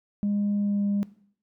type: tone with pitch glide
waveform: sine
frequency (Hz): 204.4 to 202.2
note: G#3 to G#3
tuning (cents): -27 to -46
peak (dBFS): -21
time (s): 0.23-1.03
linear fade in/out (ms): 0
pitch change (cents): -19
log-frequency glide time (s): 0.57-0.83
effects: noise-tail reverb RT60 0.6 s tail -20 dB re dry + tanh soft clip ceiling -20 dBFS